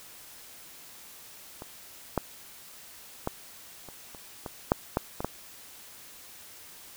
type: clicks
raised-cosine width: 1 ms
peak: -25 / -11 / -14 / -29 / -30 / -21 / -6 / -10 / -18 / -14 dBFS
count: 10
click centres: 1.621 / 2.177 / 3.274 / 3.887 / 4.148 / 4.462 / 4.719 / 4.971 / 5.205 / 5.246 s
effects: white hiss -49 dBFS RMS until 6.96 s